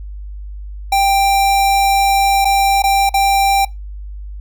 square tone with dropouts, 788 Hz, G5, 9 cents sharp, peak -11 dBFS, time 0.92-3.65 s, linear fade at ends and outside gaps 5 ms, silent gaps 2.447-2.452 / 2.822-2.838 / 3.093-3.14 s, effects noise-tail reverb RT60 0.2 s tail -22 dB re dry + added 50 Hz sine -26 dBFS peak until 4.4 s

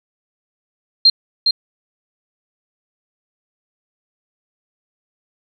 sine tone with echo, 4186 Hz, C8, in tune, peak -6 dBFS, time 1.05-1.1 s, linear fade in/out 5 ms, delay 410 ms, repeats 1, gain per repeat -5 dB, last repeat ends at 1.51 s, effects none

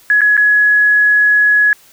sine tone with dropouts, 1684 Hz, G#6, 24 cents sharp, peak -7 dBFS, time 0.1-1.73 s, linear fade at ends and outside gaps 1 ms, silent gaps 0.208-0.216 / 0.368-0.376 s, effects white hiss -46 dBFS RMS until 1.92 s

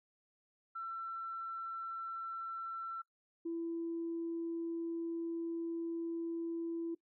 sine tone pair in turn, 1344 / 333.9 Hz, E6 / E4, +33 / +22 cents, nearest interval 2 octaves, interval 2411 cents, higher first, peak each -39 / -35 dBFS, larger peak second, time 0.75-3.02 / 3.45-6.95 s, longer second, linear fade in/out 10 ms, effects noise-tail reverb RT60 0.1 s tail -21 dB re dry + tanh soft clip ceiling -31 dBFS

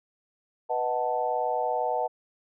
sine chord, B dominant seventh, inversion none, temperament equal, 493.9 / 622.3 / 740 / 880 Hz, B4 / D#5 / F#5 / A5, 0 / 0 / 0 / 0 cents, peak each -31 / -31 / -29 / -30 dBFS, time 0.69-2.08 s, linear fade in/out 20 ms, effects none

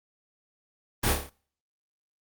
pink noise with echo, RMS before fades -25 dBFS, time 1.03-1.13 s, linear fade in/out 10 ms, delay 28 ms, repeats 6, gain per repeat -4 dB, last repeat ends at 1.298 s, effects noise-tail reverb RT60 0.5 s tail -24 dB re dry + Opus 32 kbps

